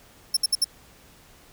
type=tone bursts; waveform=25% pulse; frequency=5370 Hz; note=E8; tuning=31 cents sharp; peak=-13 dBFS; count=4; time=0.34-0.644 s; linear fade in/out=5 ms; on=28 ms; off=64 ms; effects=pink hiss -53 dBFS RMS until 1.52 s